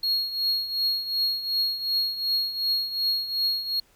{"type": "tone with tremolo", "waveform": "triangle", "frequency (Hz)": 4298, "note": "C8", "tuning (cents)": 46, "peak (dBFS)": -19, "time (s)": [0.03, 3.8], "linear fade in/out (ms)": 5, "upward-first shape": "triangle", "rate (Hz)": 2.7, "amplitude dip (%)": 75, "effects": ["pink hiss -61 dBFS RMS until 3.95 s"]}